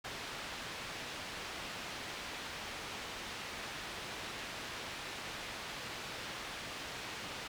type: low-pass noise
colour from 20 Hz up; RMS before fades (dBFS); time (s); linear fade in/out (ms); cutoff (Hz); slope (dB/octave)
white; -44; 0.04-7.48; 10; 3400; 12
effects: none